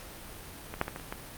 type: clicks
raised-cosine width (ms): 0.5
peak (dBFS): -21 / -11 / -19 / -22 / -28 / -19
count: 6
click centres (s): 0.74 / 0.814 / 0.881 / 0.961 / 0.998 / 1.125
effects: pink hiss -45 dBFS RMS until 1.37 s + Opus 48 kbps